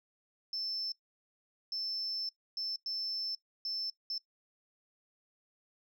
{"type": "tone bursts at uneven times", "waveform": "sine", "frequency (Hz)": 5300, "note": "E8", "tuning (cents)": 9, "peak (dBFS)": -33, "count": 6, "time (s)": [[0.53, 0.92], [1.72, 2.29], [2.57, 2.76], [2.86, 3.35], [3.65, 3.9], [4.1, 4.18]], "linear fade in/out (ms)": 2, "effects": ["noise-tail reverb RT60 0.1 s tail -20 dB re dry", "tanh soft clip ceiling -30 dBFS"]}